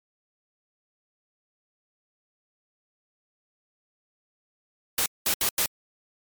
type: noise bursts at uneven times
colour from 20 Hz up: white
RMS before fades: -24 dBFS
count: 4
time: 4.98-5.06 / 5.26-5.34 / 5.41-5.49 / 5.58-5.66 s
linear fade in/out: 2 ms
effects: MP3 96 kbps